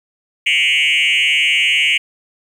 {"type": "tone with frequency modulation", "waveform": "sine", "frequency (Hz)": 2551, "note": "D#7", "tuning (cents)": 43, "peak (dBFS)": -9, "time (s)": [0.46, 1.98], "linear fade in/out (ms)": 10, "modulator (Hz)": 151, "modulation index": 3, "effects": ["tanh soft clip ceiling -10 dBFS", "7-bit"]}